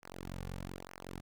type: tone with flanger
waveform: sawtooth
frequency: 45.35 Hz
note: F#1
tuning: 34 cents flat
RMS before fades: -45 dBFS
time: 0.02-1.21 s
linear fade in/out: 20 ms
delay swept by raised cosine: 0.25 to 3.15 ms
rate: 1.1 Hz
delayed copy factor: -1
effects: none